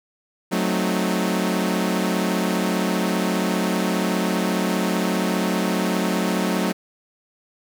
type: chord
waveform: sawtooth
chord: F# diminished seventh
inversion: none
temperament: equal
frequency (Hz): 185 / 220 / 261.6 / 311.1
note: F#3 / A3 / C4 / Eb4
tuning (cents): 0 / 0 / 0 / 0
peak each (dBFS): -19 / -21 / -25 / -24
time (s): 0.51-6.73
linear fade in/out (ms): 20
effects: none